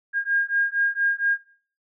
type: beating tone pair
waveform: sine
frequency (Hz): 1618 / 1622.3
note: G#6 / G#6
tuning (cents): -46 / -41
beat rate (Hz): 4.3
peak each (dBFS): -23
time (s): 0.13-1.38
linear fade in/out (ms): 50
effects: noise-tail reverb RT60 0.5 s tail -21 dB re dry